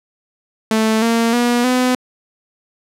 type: tone with pitch steps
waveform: sawtooth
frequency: 220 / 230.3 / 241 / 252.3 Hz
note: A3 / A#3 / B3 / B3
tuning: 0 / -21 / -42 / +37 cents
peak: -9 dBFS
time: 0.71-1.95 s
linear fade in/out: 2 ms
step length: 310 ms
effects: low-pass 12000 Hz 12 dB/octave